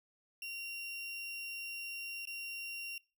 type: tone with dropouts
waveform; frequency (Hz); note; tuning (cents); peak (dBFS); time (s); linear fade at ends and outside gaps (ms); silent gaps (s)
35% pulse; 2757; F7; -23; -39; 0.42-2.98; 2; 2.254-2.272
effects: noise-tail reverb RT60 0.3 s tail -23 dB re dry